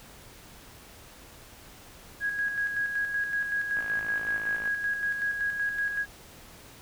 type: tone with tremolo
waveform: sine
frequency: 1652 Hz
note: G#6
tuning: 10 cents flat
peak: -25 dBFS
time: 2.2-6.06 s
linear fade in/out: 50 ms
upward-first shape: square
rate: 5.3 Hz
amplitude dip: 45%
type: click train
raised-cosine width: 0.5 ms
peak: -26 dBFS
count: 50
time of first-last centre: 3.77-4.676 s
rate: 54.1 Hz
effects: pink hiss -50 dBFS RMS until 6.81 s